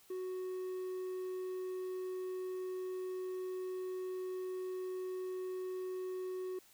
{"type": "tone", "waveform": "triangle", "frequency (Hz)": 370, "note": "F#4", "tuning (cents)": 0, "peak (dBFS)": -36, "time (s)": [0.1, 6.59], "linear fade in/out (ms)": 5, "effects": ["white hiss -64 dBFS RMS until 6.73 s"]}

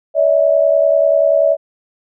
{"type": "tone pair together", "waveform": "sine", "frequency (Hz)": [571.7, 642], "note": ["D5", "E5"], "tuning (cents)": [-47, -46], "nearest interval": "major second", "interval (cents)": 201, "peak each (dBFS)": -12, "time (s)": [0.14, 1.57], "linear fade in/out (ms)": 50, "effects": []}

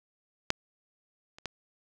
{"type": "clicks", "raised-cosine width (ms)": 0.2, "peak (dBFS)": [-7, -30, -17], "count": 3, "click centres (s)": [0.504, 1.385, 1.457], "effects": []}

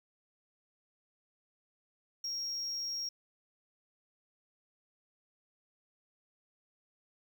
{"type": "tone", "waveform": "sine", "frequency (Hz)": 5588, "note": "F8", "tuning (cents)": 0, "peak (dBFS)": -32, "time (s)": [2.24, 3.09], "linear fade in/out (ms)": 5, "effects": ["tanh soft clip ceiling -34 dBFS", "10-bit"]}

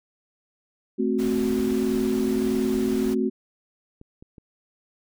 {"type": "chord", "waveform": "sine", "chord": "F# diminished", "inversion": "first", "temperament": "equal", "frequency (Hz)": [220, 261.6, 370], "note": ["A3", "C4", "F#4"], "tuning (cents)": [0, 0, 0], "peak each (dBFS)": -25, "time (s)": [0.98, 3.3], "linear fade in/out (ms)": 20}
{"type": "noise", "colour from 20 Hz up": "pink", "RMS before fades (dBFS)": -38, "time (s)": [1.18, 3.15], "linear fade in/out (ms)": 20}
{"type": "clicks", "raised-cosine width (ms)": 3, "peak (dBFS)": -32, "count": 5, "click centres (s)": [2.11, 2.639, 4.014, 4.225, 4.382]}
{"effects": []}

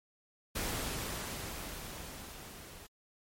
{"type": "noise with level ramp", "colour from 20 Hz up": "pink", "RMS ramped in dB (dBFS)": [-35, -51], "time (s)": [0.55, 2.87], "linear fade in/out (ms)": 10, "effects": ["MP3 64 kbps"]}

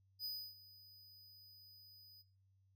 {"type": "tone with ADSR envelope", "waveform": "square", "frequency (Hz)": 4978, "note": "D#8", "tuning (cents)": 0, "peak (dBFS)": -40, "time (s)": [0.19, 2.23], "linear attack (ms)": 59, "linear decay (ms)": 290, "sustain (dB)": -19, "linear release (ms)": 24, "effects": ["noise-tail reverb RT60 0.4 s tail -18 dB re dry", "added 96 Hz sine -70 dBFS peak until 2.75 s"]}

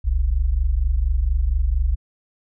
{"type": "tone pair together", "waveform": "sine", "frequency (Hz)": [41.02, 65.3], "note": ["E1", "C2"], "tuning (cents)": [-8, -3], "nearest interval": "minor sixth", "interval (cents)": 805, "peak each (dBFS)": [-19, -18], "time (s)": [0.04, 1.96], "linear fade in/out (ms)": 20, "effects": ["tanh soft clip ceiling -8 dBFS"]}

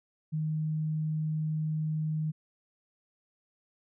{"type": "tone", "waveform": "sine", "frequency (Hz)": 155.5, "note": "D#3", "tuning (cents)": -1, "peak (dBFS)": -28, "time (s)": [0.32, 2.32], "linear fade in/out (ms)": 20, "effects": []}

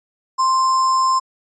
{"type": "tone with sample-and-hold", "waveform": "sine", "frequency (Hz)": 1046.5, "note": "C6", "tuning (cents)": 0, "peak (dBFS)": -13, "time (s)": [0.38, 1.2], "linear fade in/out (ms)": 20, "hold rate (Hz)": 6300, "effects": ["resampled to 16000 Hz"]}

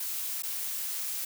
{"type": "noise with dropouts", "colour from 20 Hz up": "blue", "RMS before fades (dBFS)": -34, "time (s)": [0, 1.25], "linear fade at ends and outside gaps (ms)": 5, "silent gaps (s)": [0.423, 0.433], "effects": []}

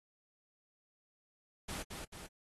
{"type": "noise with echo", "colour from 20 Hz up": "pink", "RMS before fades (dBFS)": -42, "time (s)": [1.68, 1.83], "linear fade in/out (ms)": 10, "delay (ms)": 220, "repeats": 2, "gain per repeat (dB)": -4, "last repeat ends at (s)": 2.27, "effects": ["AAC 32 kbps"]}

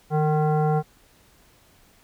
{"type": "tone with frequency modulation", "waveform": "sine", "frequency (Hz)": 154.8, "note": "D#3", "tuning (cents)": -9, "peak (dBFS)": -18, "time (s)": [0.1, 0.83], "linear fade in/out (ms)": 50, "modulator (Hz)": 611, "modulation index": 1, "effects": ["pink hiss -57 dBFS RMS until 2.03 s"]}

